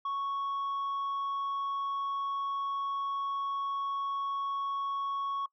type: tone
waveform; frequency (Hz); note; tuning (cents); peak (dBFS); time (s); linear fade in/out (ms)
sine; 1108.7; C#6; 0; -28; 0.05-5.46; 5
effects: noise-tail reverb RT60 0.1 s tail -23 dB re dry + tanh soft clip ceiling -30 dBFS